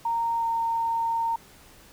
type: tone with pitch glide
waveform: sine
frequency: 925 to 917.5 Hz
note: A#5 to A#5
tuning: -14 to -28 cents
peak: -23 dBFS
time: 0.05-1.36 s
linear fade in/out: 5 ms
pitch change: -14 cents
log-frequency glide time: 0.38-0.44 s
effects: pink hiss -52 dBFS RMS until 1.92 s